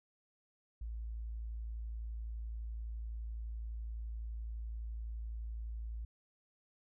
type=tone; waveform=sine; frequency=55.9 Hz; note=A1; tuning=28 cents sharp; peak=-39 dBFS; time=0.81-6.05 s; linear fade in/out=5 ms; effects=none